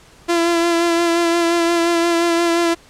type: tone with vibrato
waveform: sawtooth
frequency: 339.3 Hz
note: F4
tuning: 50 cents flat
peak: -10 dBFS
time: 0.28-2.75 s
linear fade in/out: 20 ms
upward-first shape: sine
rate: 5.7 Hz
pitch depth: 24 cents each way
effects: pink hiss -47 dBFS RMS until 2.89 s + low-pass 9000 Hz 12 dB/octave